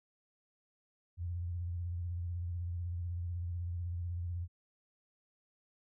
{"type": "tone with vibrato", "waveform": "sine", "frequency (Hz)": 87, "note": "F2", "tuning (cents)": -6, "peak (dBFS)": -35, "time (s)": [1.17, 4.48], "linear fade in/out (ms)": 50, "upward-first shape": "sine", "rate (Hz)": 16, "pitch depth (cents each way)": 54, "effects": []}